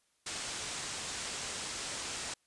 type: low-pass noise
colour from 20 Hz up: white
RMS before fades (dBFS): -40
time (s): 0.26-2.34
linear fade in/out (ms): 5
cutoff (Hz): 8900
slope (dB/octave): 48
effects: white hiss -74 dBFS RMS until 2.46 s + resampled to 24000 Hz